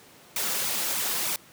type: noise with flanger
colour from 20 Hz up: white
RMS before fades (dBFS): -28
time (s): 0.36-1.36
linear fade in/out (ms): 2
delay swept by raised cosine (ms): 0.82 to 6.02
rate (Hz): 3.2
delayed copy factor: +0.65
effects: pink hiss -52 dBFS RMS until 1.52 s + high-pass 150 Hz 12 dB/octave